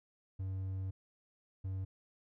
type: tone bursts at uneven times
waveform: triangle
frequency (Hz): 95.1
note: F#2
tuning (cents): +48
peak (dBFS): -34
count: 2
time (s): 0.39-0.91 / 1.64-1.85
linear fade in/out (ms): 10
effects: none